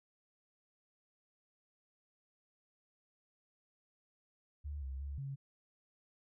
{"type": "tone with pitch steps", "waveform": "sine", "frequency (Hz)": [73, 66.7, 70.4, 137.4], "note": ["D2", "C2", "C#2", "C#3"], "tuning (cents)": [-10, 34, 27, -15], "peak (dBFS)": -39, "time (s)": [4.64, 5.36], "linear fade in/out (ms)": 20, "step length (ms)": 180, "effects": []}